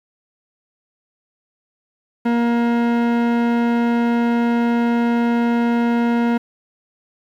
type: tone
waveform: 40% pulse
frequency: 235.8 Hz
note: A#3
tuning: 20 cents sharp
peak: -14 dBFS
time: 2.25-6.38 s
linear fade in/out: 10 ms
effects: low-pass 2000 Hz 12 dB/octave + 8-bit